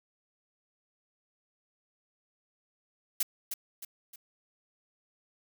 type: noise with echo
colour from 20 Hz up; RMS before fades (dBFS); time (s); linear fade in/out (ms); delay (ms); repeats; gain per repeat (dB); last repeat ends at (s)
blue; -28; 3.2-3.23; 5; 310; 3; -7; 4.16
effects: none